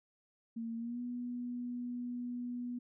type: tone with pitch glide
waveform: sine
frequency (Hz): 229.1 to 244.1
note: A#3 to B3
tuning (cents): -30 to -20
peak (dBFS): -37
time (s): 0.56-2.79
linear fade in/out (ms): 10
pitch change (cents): +110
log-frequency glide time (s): 0.77-1
effects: none